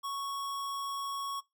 square tone, 1108.7 Hz, C#6, in tune, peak -35 dBFS, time 0.03-1.41 s, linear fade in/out 20 ms, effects noise-tail reverb RT60 0.2 s tail -22 dB re dry

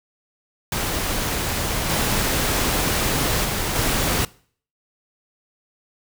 pink noise with level steps, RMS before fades -24 / -21 / -24 / -21 dBFS, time 0.72-4.25 s, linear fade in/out 2 ms, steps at 1.89 / 3.44 / 3.75 s, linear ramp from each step 10 ms, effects noise-tail reverb RT60 0.5 s tail -22 dB re dry

